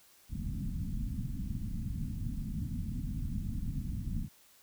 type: low-pass noise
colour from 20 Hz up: pink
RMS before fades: -36 dBFS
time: 0.29-4.29 s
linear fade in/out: 50 ms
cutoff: 250 Hz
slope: 48 dB/octave
effects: white hiss -62 dBFS RMS until 4.62 s